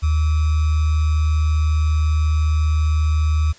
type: tone with sample-and-hold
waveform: sine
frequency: 77.3 Hz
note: D#2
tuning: 11 cents flat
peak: -14 dBFS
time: 0.02-3.53 s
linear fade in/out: 20 ms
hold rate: 1225 Hz
effects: white hiss -47 dBFS RMS until 3.58 s + resampled to 16000 Hz